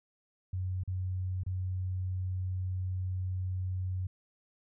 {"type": "tone with dropouts", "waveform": "sine", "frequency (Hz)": 92.5, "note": "F#2", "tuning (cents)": 0, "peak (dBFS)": -31, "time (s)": [0.53, 4.07], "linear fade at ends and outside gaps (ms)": 5, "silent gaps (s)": [[0.836, 0.876], [1.435, 1.463]], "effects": []}